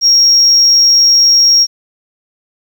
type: tone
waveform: sine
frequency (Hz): 5588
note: F8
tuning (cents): 0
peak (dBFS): -3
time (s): 0.01-1.67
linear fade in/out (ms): 50
effects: tanh soft clip ceiling -2 dBFS + 7-bit